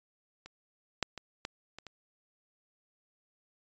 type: clicks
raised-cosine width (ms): 0.2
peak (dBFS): -30 / -11 / -24 / -19 / -27 / -28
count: 6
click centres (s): 0.46 / 1.027 / 1.177 / 1.451 / 1.786 / 1.867
effects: resampled to 16000 Hz